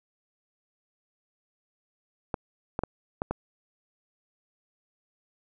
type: clicks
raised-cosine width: 1 ms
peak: -14 dBFS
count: 5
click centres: 2.342 / 2.791 / 2.836 / 3.219 / 3.31 s
effects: none

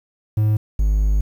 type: tone pair in turn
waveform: triangle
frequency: 107.2 / 51.39 Hz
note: A2 / G#1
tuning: -45 / -18 cents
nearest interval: octave + minor second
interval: 1273 cents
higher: first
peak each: -12 dBFS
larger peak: neither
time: 0.37-0.57 / 0.79-1.21 s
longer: second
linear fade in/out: 5 ms
effects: 8-bit

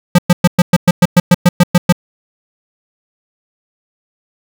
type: tone bursts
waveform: square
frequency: 176.7 Hz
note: F3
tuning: 21 cents sharp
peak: -4 dBFS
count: 13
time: 0.15-1.925 s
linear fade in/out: 5 ms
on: 35 ms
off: 110 ms
effects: none

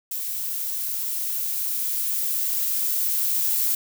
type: noise with level ramp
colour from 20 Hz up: violet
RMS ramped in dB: -29 to -22 dBFS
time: 0.11-3.75 s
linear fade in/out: 5 ms
effects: none

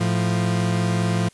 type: tone pair together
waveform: 40% pulse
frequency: 110.1 / 174.77 Hz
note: A2 / F3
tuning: +2 / +2 cents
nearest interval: minor sixth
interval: 800 cents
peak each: -21 dBFS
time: 0-1.29 s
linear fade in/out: 10 ms
effects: white hiss -55 dBFS RMS until 1.33 s + resampled to 24000 Hz

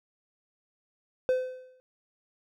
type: tone with exponential decay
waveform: triangle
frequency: 511 Hz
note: C5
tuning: 41 cents flat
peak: -18 dBFS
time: 1.29-1.8 s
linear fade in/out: 0 ms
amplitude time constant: 110 ms
effects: none

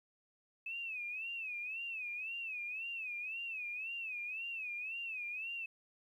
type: tone with vibrato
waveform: sine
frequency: 2583 Hz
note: E7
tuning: 36 cents flat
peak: -39 dBFS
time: 0.66-5.66 s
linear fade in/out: 5 ms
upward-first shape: sine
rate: 1.9 Hz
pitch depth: 130 cents each way
effects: 12-bit

